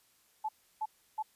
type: tone bursts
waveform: sine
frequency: 865 Hz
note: A5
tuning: 30 cents flat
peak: -31 dBFS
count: 3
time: 0.44-1.227 s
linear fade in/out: 10 ms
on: 49 ms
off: 320 ms
effects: white hiss -68 dBFS RMS until 1.35 s + resampled to 32000 Hz